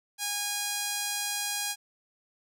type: tone with band-pass filter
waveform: sawtooth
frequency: 820 Hz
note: G#5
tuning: 22 cents flat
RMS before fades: -32 dBFS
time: 0.18-1.76 s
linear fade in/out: 50 ms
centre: 8300 Hz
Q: 0.75
effects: none